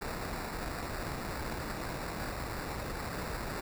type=noise with sample-and-hold; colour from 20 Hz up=pink; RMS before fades=-38 dBFS; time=0.01-3.61 s; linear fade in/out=10 ms; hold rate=3150 Hz; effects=none